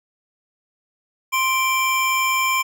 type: tone pair together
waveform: square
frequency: 1046.5 / 2347 Hz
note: C6 / D7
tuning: 0 / -2 cents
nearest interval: octave + major second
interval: 1398 cents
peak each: -21 dBFS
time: 1.32-2.63 s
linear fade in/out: 20 ms
effects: none